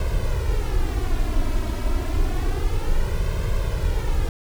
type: noise with flanger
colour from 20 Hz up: brown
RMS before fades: -21 dBFS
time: 0-4.29 s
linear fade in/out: 2 ms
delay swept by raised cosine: 1.9 to 3.1 ms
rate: 0.29 Hz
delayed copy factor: +0.75
effects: none